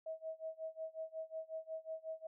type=tone with tremolo; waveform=sine; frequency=641 Hz; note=E5; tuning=49 cents flat; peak=-39 dBFS; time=0.06-2.27 s; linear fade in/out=5 ms; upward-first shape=sine; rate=5.5 Hz; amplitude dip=95%; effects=none